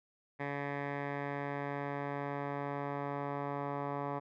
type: tone with low-pass filter sweep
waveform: 10% pulse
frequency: 142.2 Hz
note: C#3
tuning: 45 cents sharp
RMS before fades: -38 dBFS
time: 0.39-4.2 s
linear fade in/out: 20 ms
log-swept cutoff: 1800 to 1200 Hz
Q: 3.1
effects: none